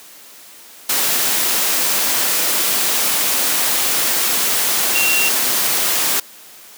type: tone in noise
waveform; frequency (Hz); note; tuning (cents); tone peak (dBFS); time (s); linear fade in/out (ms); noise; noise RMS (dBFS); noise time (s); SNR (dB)
sine; 2747; F7; -29; -16; 4.95-5.29; 5; white; -17; 0.89-6.2; -2
effects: white hiss -41 dBFS RMS until 6.77 s + high-pass 200 Hz 12 dB/octave